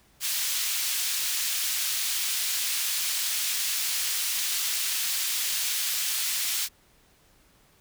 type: high-pass noise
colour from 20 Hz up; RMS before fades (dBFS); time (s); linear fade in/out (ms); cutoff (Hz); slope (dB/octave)
pink; -28; 0.2-6.69; 50; 3100; 12
effects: pink hiss -61 dBFS RMS until 7.8 s